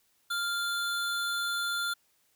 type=tone pair together; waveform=square; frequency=1396.9 / 3490 Hz; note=F6 / A7; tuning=0 / -15 cents; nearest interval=octave + major third; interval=1585 cents; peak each=-31 / -36 dBFS; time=0.3-1.94 s; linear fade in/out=10 ms; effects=white hiss -70 dBFS RMS until 2.35 s